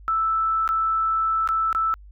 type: tone with dropouts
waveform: sine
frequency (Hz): 1318.5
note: E6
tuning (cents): 0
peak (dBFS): -19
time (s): 0.08-1.94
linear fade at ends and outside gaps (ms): 0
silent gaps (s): 0.677-0.69 / 1.475-1.489 / 1.728-1.749
effects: added 50 Hz sine -42 dBFS peak until 2.11 s